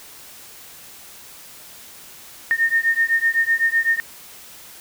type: beating tone pair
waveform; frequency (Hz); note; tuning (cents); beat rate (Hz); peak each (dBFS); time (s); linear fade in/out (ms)
sine; 1826 / 1833.9; A#6 / A#6; -36 / -29; 7.9; -19; 2.51-4; 0
effects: white hiss -42 dBFS RMS until 4.8 s